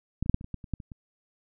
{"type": "clicks", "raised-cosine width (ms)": 5, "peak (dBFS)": [-15, -25, -7, -10, -29, -28, -21, -30, -17, -29, -29], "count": 11, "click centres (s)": [0.226, 0.261, 0.296, 0.344, 0.411, 0.444, 0.543, 0.642, 0.737, 0.802, 0.918], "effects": []}